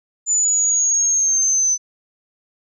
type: exponential sweep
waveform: sine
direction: down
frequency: 7040 to 6070 Hz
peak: -14 dBFS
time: 0.26-1.78 s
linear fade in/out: 50 ms
effects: none